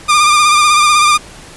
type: tone with vibrato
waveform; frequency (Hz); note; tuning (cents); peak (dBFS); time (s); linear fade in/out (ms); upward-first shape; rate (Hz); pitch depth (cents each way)
sawtooth; 1200; D6; +37; -3; 0.08-1.18; 20; sine; 16; 36
effects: pink hiss -35 dBFS RMS until 1.56 s + resampled to 24000 Hz